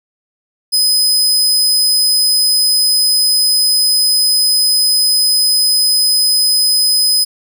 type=tone; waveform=sawtooth; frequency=5030 Hz; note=D#8; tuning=18 cents sharp; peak=-7 dBFS; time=0.72-7.25 s; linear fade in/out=20 ms; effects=none